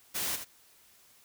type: noise with echo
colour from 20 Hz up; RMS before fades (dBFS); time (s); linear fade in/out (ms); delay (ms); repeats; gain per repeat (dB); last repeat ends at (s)
white; -33; 0.14-0.37; 20; 79; 1; -8; 0.449
effects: white hiss -61 dBFS RMS until 1.24 s